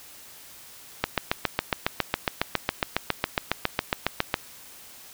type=click train; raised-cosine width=0.3 ms; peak=-5 dBFS; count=25; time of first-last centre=1.04-4.341 s; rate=7.27 Hz; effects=white hiss -47 dBFS RMS until 5.13 s